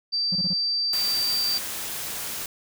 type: tone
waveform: sine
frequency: 4664 Hz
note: D8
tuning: 13 cents flat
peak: -22 dBFS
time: 0.12-1.59 s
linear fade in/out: 20 ms
type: tone bursts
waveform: triangle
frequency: 180 Hz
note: F#3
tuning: 47 cents flat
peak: -25 dBFS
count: 4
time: 0.32-0.535 s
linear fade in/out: 5 ms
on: 35 ms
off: 25 ms
type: noise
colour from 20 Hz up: white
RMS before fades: -32 dBFS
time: 0.93-2.46 s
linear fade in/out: 2 ms
effects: none